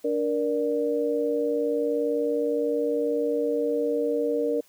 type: tone cluster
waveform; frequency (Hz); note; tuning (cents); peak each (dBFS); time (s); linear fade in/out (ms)
sine; 291.3 / 470.3 / 590; D4 / A#4 / D5; -14 / +15 / +8; -29 / -24 / -30; 0.04-4.61; 10
effects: white hiss -59 dBFS RMS until 4.68 s + high-pass 60 Hz 12 dB/octave